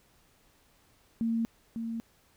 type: tone with echo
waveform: sine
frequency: 228.3 Hz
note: A#3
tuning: 36 cents flat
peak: -26 dBFS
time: 1.21-1.45 s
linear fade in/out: 0 ms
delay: 550 ms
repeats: 1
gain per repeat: -6 dB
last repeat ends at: 2 s
effects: pink hiss -65 dBFS RMS until 2.36 s